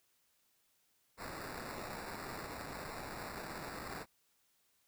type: noise with sample-and-hold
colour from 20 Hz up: blue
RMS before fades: -45 dBFS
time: 1.17-4.06 s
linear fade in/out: 50 ms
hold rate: 3150 Hz
effects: white hiss -75 dBFS RMS until 4.87 s